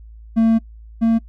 triangle tone pair in turn, 225.6 / 227.2 Hz, A3 / A#3, +44 / -44 cents, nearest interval unison, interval 12 cents, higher second, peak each -9 / -10 dBFS, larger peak first, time 0.36-0.59 / 1.01-1.19 s, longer first, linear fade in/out 20 ms, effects noise-tail reverb RT60 0.1 s tail -24 dB re dry + added 55 Hz sine -37 dBFS peak until 1.28 s

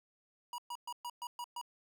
square tone bursts, 964 Hz, B5, 42 cents flat, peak -40 dBFS, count 7, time 0.53-1.614 s, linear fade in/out 2 ms, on 52 ms, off 120 ms, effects none

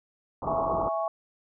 white low-pass noise, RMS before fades -32 dBFS, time 0.42-0.89 s, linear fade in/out 5 ms, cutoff 1200 Hz, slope 96 dB/octave
sine chord, C# minor, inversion first, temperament equal, 659.3 / 830.6 / 1108.7 Hz, E5 / G#5 / C#6, 0 / 0 / 0 cents, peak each -28 / -33 / -32 dBFS, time 0.47-1.08 s, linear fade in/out 2 ms
effects none

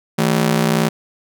sawtooth ring-modulated tone, 190.2 Hz, F#3, 48 cents sharp, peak -7 dBFS, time 0.18-0.89 s, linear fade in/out 10 ms, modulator 30.9 Hz, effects none

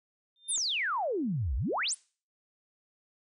sine tone with exponential growth, 3600 Hz, A7, 39 cents sharp, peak -30 dBFS, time 0.36-0.56 s, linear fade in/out 1 ms, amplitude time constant 42 ms
sine exponential two-way sweep, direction down then up, 10810 to 54.5 to 10810 Hz, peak -28 dBFS, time 0.48-1.95 s, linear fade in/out 20 ms, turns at 1.56 s
clicks, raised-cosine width 0.5 ms, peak -38 / -36 dBFS, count 2, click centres 0.576 / 0.579 s
effects noise-tail reverb RT60 0.4 s tail -24 dB re dry

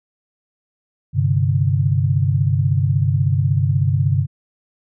sine chord, G suspended fourth, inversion none, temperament just, 98 / 130.67 / 147 Hz, G2 / C3 / D3, 0 / -2 / +2 cents, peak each -18 / -18 / -19 dBFS, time 1.13-4.27 s, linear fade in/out 50 ms, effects none

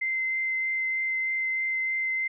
sine tone with vibrato, 2073 Hz, C7, 17 cents flat, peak -25 dBFS, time 0.01-2.28 s, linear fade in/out 10 ms, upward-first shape triangle, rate 3.2 Hz, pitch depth 8 cents each way, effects none

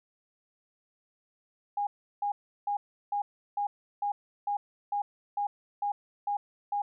sine tone bursts, 817 Hz, G#5, 29 cents flat, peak -27 dBFS, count 12, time 1.77-6.82 s, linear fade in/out 5 ms, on 100 ms, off 350 ms, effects none

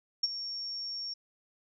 sine tone with ADSR envelope, 5510 Hz, F8, 24 cents flat, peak -22 dBFS, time 0.23-1.14 s, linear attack 8 ms, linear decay 29 ms, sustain -13 dB, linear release 9 ms, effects none

